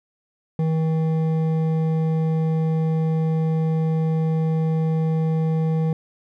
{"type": "tone with hard clipping", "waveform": "sine", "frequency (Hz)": 160, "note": "D#3", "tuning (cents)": 49, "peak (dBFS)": -20, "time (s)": [0.59, 5.93], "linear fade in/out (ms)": 2, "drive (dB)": 9, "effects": []}